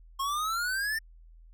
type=exponential sweep; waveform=square; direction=up; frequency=1072 to 1815 Hz; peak=-29 dBFS; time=0.19-0.99 s; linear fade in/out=10 ms; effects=added 41 Hz sine -50 dBFS peak until 1.53 s